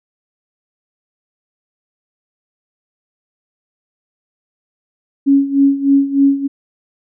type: tone with tremolo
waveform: sine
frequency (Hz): 277.2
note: C#4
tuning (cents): 0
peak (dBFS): -6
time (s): 5.26-6.48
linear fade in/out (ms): 20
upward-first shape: sine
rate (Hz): 3.3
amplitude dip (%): 80
effects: none